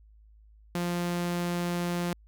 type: tone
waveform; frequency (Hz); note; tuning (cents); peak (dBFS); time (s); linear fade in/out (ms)
sawtooth; 174.61; F3; 0; -24; 0.75-2.13; 2
effects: added 53 Hz sine -53 dBFS peak until 2.27 s